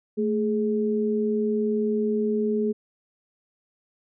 sine tone pair together, 220.3 / 419.5 Hz, A3 / G#4, +2 / +17 cents, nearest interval major seventh, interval 1115 cents, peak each -24 dBFS, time 0.17-2.73 s, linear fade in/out 20 ms, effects none

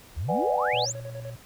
sine exponential sweep, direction up, 65.41 to 7902 Hz, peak -27 dBFS, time 0.16-0.93 s, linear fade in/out 20 ms
sine chord, G# half-diminished seventh, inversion first, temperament just, 498.4 / 598 / 747.5 / 830.6 Hz, B4 / D5 / F#5 / G#5, +16 / +31 / +17 / 0 cents, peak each -29 dBFS, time 0.28-0.86 s, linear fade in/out 20 ms
sine tone, 119.2 Hz, A#2, 39 cents sharp, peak -36 dBFS, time 0.73-1.36 s, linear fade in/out 5 ms
triangle tone with tremolo, 554.4 Hz, C#5, in tune, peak -34 dBFS, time 0.75-1.35 s, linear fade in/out 10 ms, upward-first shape square, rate 10 Hz, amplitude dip 75%
effects pink hiss -51 dBFS RMS until 1.45 s

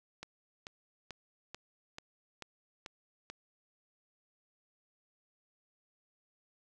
click train, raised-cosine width 0.2 ms, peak -26 dBFS, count 8, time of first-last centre 0.23-3.3 s, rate 2.28 Hz, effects none

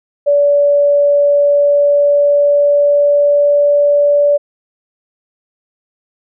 sine tone with pitch glide, 575 to 578.7 Hz, D5 to D5, -37 to -26 cents, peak -7 dBFS, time 0.26-4.38 s, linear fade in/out 20 ms, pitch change +11 cents, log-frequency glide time 1.28-3.68 s, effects none

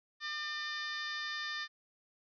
harmonic tone, 601 Hz, D5, 40 cents sharp, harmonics 2 / 3 / 4 / 5 / 6 / 7 / 8 / 9 / 10, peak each -45 / -39 / -51 / -52 / -44 / -51 / -46 / -55 / -59 dBFS, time 0.2-1.68 s, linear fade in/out 50 ms, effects none

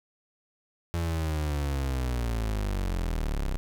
35% pulse linear sweep, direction down, 85.6 to 31.37 Hz, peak -25 dBFS, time 0.94-3.57 s, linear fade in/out 0 ms, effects none

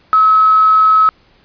sine tone with quantisation, 1287 Hz, E6, 42 cents flat, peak -6 dBFS, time 0.13-1.09 s, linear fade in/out 0 ms, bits 4, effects pink hiss -51 dBFS RMS until 1.44 s + resampled to 11025 Hz

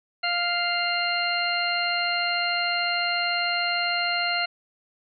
harmonic tone, 698.5 Hz, F5, in tune, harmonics 1 / 2 / 3 / 4 / 6, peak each -29 / -29 / -29 / -29 / -29 dBFS, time 0.23-4.46 s, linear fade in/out 10 ms, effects none

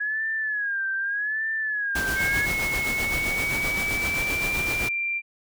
sine tone with vibrato, 1669 Hz, G#6, 8 cents sharp, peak -24 dBFS, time 0-2.46 s, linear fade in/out 10 ms, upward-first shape sine, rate 0.83 Hz, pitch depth 110 cents each way
pink noise with tremolo, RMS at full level -29 dBFS, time 1.95-4.89 s, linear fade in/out 5 ms, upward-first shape sine, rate 7.7 Hz, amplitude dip 45%
sine tone with pitch glide, 2184 to 2368 Hz, C#7 to D7, -26 to +14 cents, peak -24 dBFS, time 2.15-5.22 s, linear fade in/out 50 ms, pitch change +140 cents, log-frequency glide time 2.83-4.55 s
effects none

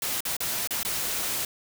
white noise with dropouts, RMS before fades -29 dBFS, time 0.02-1.45 s, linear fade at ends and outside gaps 2 ms, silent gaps 0.206-0.252 / 0.367-0.404 / 0.674-0.707 / 0.831-0.849 s, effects none

